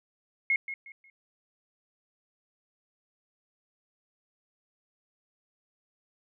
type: tone with echo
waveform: sine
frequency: 2162 Hz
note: C#7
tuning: 44 cents flat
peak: -22 dBFS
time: 0.5-0.56 s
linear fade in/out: 2 ms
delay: 180 ms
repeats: 3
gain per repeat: -11 dB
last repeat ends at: 1.1 s
effects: none